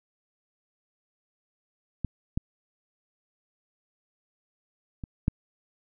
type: clicks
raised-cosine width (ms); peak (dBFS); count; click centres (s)
5; -16 / -14 / -23 / -10; 4; 2.047 / 2.375 / 5.038 / 5.281
effects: none